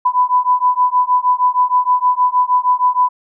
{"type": "beating tone pair", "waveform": "sine", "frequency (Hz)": [994, 1000.4], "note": ["B5", "B5"], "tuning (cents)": [11, 22], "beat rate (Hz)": 6.4, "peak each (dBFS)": -14, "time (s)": [0.05, 3.09], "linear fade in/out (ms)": 10, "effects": []}